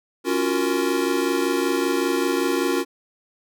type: chord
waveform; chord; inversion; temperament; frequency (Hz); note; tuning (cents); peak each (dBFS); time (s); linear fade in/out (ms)
square; Gb major seventh; second; equal with one note detuned; 277.2 / 344.8 / 370 / 466.2; Db4 / F4 / Gb4 / Bb4; 0 / -22 / 0 / 0; -26 / -25 / -26 / -28; 0.24-2.85; 50
effects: none